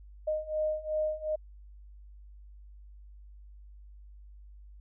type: beating tone pair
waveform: sine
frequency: 616 / 618.7 Hz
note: D#5 / D#5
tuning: -17 / -10 cents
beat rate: 2.7 Hz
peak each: -33 / -31 dBFS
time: 0.27-1.36 s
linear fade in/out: 10 ms
effects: added 50 Hz sine -48 dBFS peak until 4.8 s